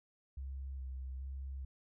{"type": "tone with vibrato", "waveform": "sine", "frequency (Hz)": 66.2, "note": "C2", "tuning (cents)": 21, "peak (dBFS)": -40, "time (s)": [0.37, 1.65], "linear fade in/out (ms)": 5, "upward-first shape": "square", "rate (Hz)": 1.2, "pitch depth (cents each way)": 25, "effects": []}